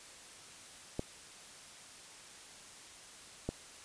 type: clicks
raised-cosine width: 2 ms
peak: -21 dBFS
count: 2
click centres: 0.994 / 3.49 s
effects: white hiss -53 dBFS RMS until 3.84 s + resampled to 22050 Hz